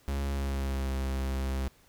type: tone with pitch glide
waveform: 45% pulse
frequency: 69.3 to 66.59 Hz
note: C#2 to C2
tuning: 0 to +31 cents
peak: -29 dBFS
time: 0.08-1.68 s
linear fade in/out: 0 ms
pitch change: -69 cents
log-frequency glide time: 0.28-0.91 s
effects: pink hiss -62 dBFS RMS until 1.88 s